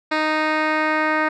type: tone with low-pass filter sweep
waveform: 10% pulse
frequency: 310 Hz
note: D#4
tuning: 6 cents flat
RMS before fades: -20 dBFS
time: 0.11-1.29 s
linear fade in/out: 10 ms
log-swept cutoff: 3300 to 2000 Hz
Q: 1.7
effects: none